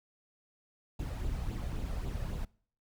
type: noise with flanger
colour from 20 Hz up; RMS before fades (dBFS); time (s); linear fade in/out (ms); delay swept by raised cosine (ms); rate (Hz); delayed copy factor
brown; -36; 0.99-2.45; 5; 0.26 to 1.66; 3.7; +0.5
effects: noise-tail reverb RT60 0.5 s tail -23 dB re dry